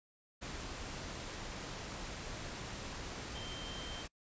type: tone in noise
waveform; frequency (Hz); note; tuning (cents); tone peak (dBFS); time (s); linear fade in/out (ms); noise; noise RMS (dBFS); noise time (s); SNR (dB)
sine; 3136; G7; 0; -47; 3.34-4.04; 20; pink; -44; 0.41-4.08; -6
effects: noise-tail reverb RT60 0.1 s tail -26 dB re dry + resampled to 16000 Hz